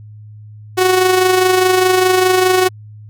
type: tone with amplitude modulation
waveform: sawtooth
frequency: 370 Hz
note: F#4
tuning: in tune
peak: -4 dBFS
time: 0.77-2.69 s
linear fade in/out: 20 ms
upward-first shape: sine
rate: 24.9 Hz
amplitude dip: 45%
effects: added 106 Hz sine -33 dBFS peak until 3.09 s